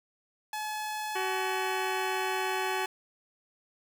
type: tone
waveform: sawtooth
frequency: 854 Hz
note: G#5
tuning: 48 cents sharp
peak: -29 dBFS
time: 0.53-2.86 s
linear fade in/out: 2 ms
type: harmonic tone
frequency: 377 Hz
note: F#4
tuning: 32 cents sharp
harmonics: 1 / 2 / 3 / 4 / 5 / 6 / 7 / 8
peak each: -34 / -37 / -39 / -40 / -41 / -42 / -42 / -43 dBFS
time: 1.15-2.86 s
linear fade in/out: 10 ms
effects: none